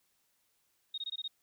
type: tone bursts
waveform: sine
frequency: 3729 Hz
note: A#7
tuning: in tune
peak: -35 dBFS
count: 6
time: 0.94-1.279 s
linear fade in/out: 5 ms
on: 39 ms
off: 21 ms
effects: white hiss -75 dBFS RMS until 1.42 s